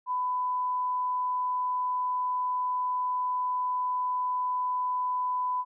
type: tone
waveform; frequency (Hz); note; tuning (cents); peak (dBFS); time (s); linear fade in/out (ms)
sine; 1000; B5; +21; -26; 0.06-5.65; 50
effects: none